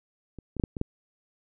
clicks, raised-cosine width 3 ms, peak -28 / -23 / -15 / -11 / -21 / -13 dBFS, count 6, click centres 0.387 / 0.567 / 0.598 / 0.638 / 0.768 / 0.814 s, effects none

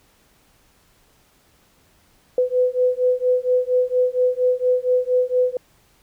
sine beating tone pair, 499.7 / 504 Hz, B4 / B4, +20 / +35 cents, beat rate 4.3 Hz, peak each -19 dBFS, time 2.38-5.57 s, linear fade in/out 2 ms, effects pink hiss -58 dBFS RMS until 6.02 s

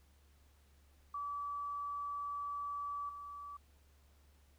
sine tone with level steps, 1151 Hz, D6, 35 cents flat, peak -38 / -45 dBFS, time 1.14-3.57 s, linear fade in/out 5 ms, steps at 3.09 s, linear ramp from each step 2 ms, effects added 71 Hz sine -64 dBFS peak until 4.58 s + pink hiss -72 dBFS RMS until 4.58 s

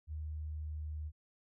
sine tone with pitch glide, 77 to 76.51 Hz, D#2 to D#2, -17 to -29 cents, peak -38 dBFS, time 0.07-1.12 s, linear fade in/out 50 ms, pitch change -12 cents, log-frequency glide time 0.18-0.83 s, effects none

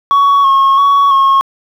sine tone with vibrato, 1104 Hz, C#6, 7 cents flat, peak -3 dBFS, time 0.11-1.41 s, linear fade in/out 0 ms, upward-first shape square, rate 1.5 Hz, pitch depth 26 cents each way, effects tanh soft clip ceiling -5 dBFS + 7-bit

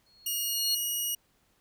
sine tone with exponential growth, 4315 Hz, C#8, 47 cents flat, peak -24 dBFS, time 0.06-0.75 s, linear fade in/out 5 ms, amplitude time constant 150 ms
5% pulse tone with pitch glide, 2866 to 2894 Hz, F7 to F#7, +44 to -39 cents, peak -21 dBFS, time 0.26-1.15 s, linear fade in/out 5 ms, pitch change +17 cents, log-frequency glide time 0.43-0.76 s
effects pink hiss -69 dBFS RMS until 1.6 s

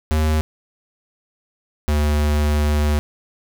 square tone pair in turn, 77.6 / 74.48 Hz, D#2 / D2, -4 / +25 cents, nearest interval minor second, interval 71 cents, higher first, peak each -16 / -16 dBFS, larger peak neither, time 0.11-0.41 / 1.88-2.99 s, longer second, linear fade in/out 0 ms, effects none

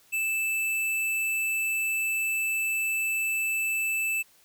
square tone, 2637 Hz, E7, in tune, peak -26 dBFS, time 0.12-4.23 s, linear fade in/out 20 ms, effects white hiss -60 dBFS RMS until 4.44 s

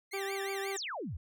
sawtooth tone with vibrato, 2018 Hz, B6, 37 cents sharp, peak -37 dBFS, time 0.11-0.78 s, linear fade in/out 20 ms, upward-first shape triangle, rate 5.6 Hz, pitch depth 290 cents each way
harmonic tone, 392 Hz, G4, in tune, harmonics 1 / 2 / 3 / 4 / 5 / 6 / 7 / 8 / 9, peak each -36 / -42 / -46 / -48 / -50 / -52 / -53 / -54 / -55 dBFS, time 0.13-0.77 s, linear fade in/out 10 ms
sine exponential sweep, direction down, 8372 to 65.1 Hz, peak -36 dBFS, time 0.76-1.17 s, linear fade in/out 5 ms
effects none

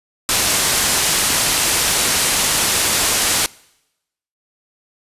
white low-pass noise, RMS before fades -17 dBFS, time 0.29-3.46 s, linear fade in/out 0 ms, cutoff 11000 Hz, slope 24 dB/octave, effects noise-tail reverb RT60 0.9 s tail -24 dB re dry + resampled to 32000 Hz

